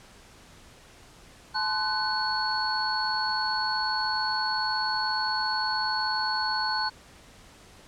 sine tone cluster, 862 / 1033 / 1499 / 4384 Hz, A5 / C6 / F#6 / C#8, -36 / -22 / +22 / -20 cents, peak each -30 / -33 / -31 / -29 dBFS, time 1.54-6.9 s, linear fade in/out 20 ms, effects pink hiss -52 dBFS RMS until 7.87 s + low-pass 9000 Hz 12 dB/octave

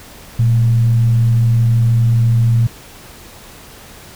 sine tone with frequency modulation, 116.5 Hz, A#2, 1 cent flat, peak -9 dBFS, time 0.39-2.67 s, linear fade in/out 5 ms, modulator 94.3 Hz, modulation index 0.23, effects pink hiss -38 dBFS RMS until 4.15 s

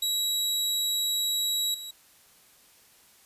sawtooth tone with level steps, 3876 Hz, B7, 33 cents flat, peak -22 / -34 dBFS, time 0.02-1.91 s, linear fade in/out 5 ms, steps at 1.74 s, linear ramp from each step 5 ms, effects white hiss -58 dBFS RMS until 3.25 s + resampled to 32000 Hz

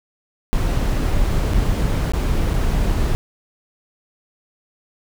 brown noise with dropouts, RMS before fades -18 dBFS, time 0.53-3.15 s, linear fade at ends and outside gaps 0 ms, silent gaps 1.535-1.542 / 2.119-2.135 / 2.535-2.54 s, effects none

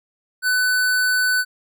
square tone, 1500 Hz, F#6, 23 cents sharp, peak -17 dBFS, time 0.42-1.45 s, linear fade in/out 50 ms, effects none

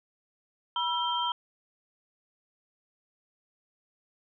sine tone cluster, 971 / 1337 / 3157 Hz, B5 / E6 / G7, -30 / +24 / +12 cents, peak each -29 / -35 / -31 dBFS, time 0.76-1.32 s, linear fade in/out 2 ms, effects none

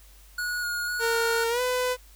square tone with vibrato, 1446 Hz, F#6, 40 cents flat, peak -28 dBFS, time 0.38-1.44 s, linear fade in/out 5 ms, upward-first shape square, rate 2 Hz, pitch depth 13 cents each way
sawtooth tone with pitch glide, 460 to 501.6 Hz, A#4 to B4, -23 to +27 cents, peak -20 dBFS, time 0.99-1.97 s, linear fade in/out 50 ms, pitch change +150 cents, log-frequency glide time 1.49-1.61 s
effects added 50 Hz sine -50 dBFS peak until 2.15 s + white hiss -56 dBFS RMS until 2.15 s

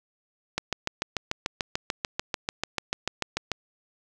click train, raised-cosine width 0.2 ms, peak -9 dBFS, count 21, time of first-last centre 0.58-3.517 s, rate 6.81 Hz, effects none

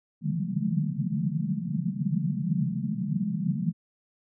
pink band-pass noise, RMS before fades -28 dBFS, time 0.21-3.73 s, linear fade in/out 50 ms, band 140 to 220 Hz, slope 96 dB/octave, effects none

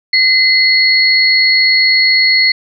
sine tone pair together, 2050 / 4344 Hz, C7 / C#8, -36 / -36 cents, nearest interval octave + minor second, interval 1300 cents, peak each -10 dBFS, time 0.13-2.52 s, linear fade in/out 5 ms, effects none

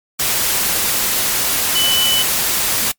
sine tone in noise, 2993 Hz, F#7, 19 cents sharp, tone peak -14 dBFS, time 1.75-2.23 s, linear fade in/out 10 ms, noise white, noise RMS -17 dBFS, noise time 0.19-2.92 s, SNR 0 dB, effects noise-tail reverb RT60 0.1 s tail -24 dB re dry + MP3 96 kbps

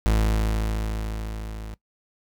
40% pulse tone with level ramp, 53.9 Hz, A1, 35 cents flat, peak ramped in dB -16 to -33 dBFS, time 0.06-1.74 s, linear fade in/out 0 ms, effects noise-tail reverb RT60 0.1 s tail -19 dB re dry

